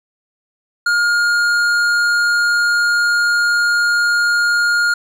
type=tone with tanh clipping; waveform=sine; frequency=1419 Hz; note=F6; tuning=27 cents sharp; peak=-14 dBFS; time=0.86-4.94 s; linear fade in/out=5 ms; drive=12 dB; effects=none